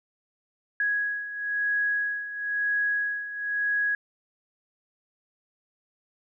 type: beating tone pair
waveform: sine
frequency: 1663 / 1664 Hz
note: G#6 / G#6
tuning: +2 / +3 cents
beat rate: 1 Hz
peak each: -31 / -26 dBFS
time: 0.8-3.95 s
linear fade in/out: 2 ms
effects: none